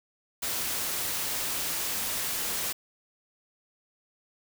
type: noise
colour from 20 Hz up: white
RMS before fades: -31 dBFS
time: 0.42-2.73 s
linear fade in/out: 10 ms
effects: none